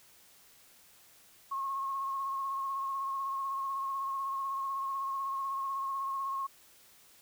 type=tone with vibrato; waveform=sine; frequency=1086 Hz; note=C#6; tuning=36 cents flat; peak=-32 dBFS; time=1.51-6.47 s; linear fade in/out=10 ms; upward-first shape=triangle; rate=16 Hz; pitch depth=33 cents each way; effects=white hiss -60 dBFS RMS until 7.21 s